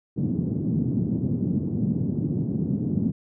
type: band-pass noise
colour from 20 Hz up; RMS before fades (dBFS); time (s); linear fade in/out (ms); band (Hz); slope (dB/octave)
white; -25; 0.16-3.12; 20; 110 to 250; 24
effects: none